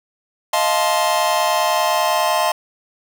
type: chord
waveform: 45% pulse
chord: F dominant seventh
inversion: third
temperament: just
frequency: 628.6 / 698.5 / 873.1 / 1047.7 Hz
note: Eb5 / F5 / A5 / C6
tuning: +18 / 0 / -14 / +2 cents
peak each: -21 dBFS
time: 0.53-2.52 s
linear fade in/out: 5 ms
effects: none